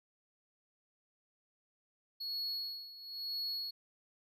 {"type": "tone with tremolo", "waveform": "triangle", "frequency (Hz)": 4351, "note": "C#8", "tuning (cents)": -33, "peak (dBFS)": -34, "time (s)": [2.2, 3.71], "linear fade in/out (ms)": 10, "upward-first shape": "sine", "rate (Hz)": 1, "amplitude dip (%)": 80, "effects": []}